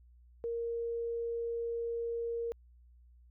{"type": "tone", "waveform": "sine", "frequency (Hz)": 466.2, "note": "A#4", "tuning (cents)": 0, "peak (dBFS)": -33, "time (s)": [0.44, 2.52], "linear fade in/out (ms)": 0, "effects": ["added 60 Hz sine -57 dBFS peak until 3.3 s"]}